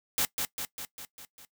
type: noise with echo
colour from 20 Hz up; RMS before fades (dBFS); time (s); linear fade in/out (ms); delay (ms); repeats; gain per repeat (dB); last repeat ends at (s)
white; -27; 0.18-0.25; 0; 200; 6; -4; 1.45
effects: noise-tail reverb RT60 0.1 s tail -19 dB re dry